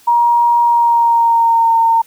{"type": "tone with pitch glide", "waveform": "sine", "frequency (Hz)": [947, 913.7], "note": ["A#5", "A#5"], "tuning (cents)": [27, -35], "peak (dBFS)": -8, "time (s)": [0.07, 2.02], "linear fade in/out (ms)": 10, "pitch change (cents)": -62, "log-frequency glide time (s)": [0.62, 1.74], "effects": ["white hiss -47 dBFS RMS until 2.06 s"]}